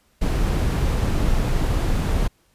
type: noise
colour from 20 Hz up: brown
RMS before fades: -20 dBFS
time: 0.21-2.28 s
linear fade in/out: 10 ms
effects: pink hiss -62 dBFS RMS until 2.54 s + resampled to 32000 Hz